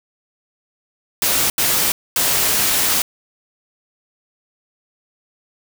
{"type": "noise bursts at uneven times", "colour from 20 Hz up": "white", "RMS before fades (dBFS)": -17, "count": 3, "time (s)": [[1.22, 1.5], [1.58, 1.92], [2.16, 3.02]], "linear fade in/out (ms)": 2, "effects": []}